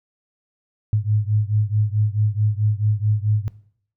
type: beating tone pair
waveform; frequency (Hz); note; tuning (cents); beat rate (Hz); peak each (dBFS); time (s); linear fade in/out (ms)
sine; 104.2 / 108.8; G#2 / A2; +6 / -19; 4.6; -20; 0.93-3.48; 0
effects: noise-tail reverb RT60 0.6 s tail -19 dB re dry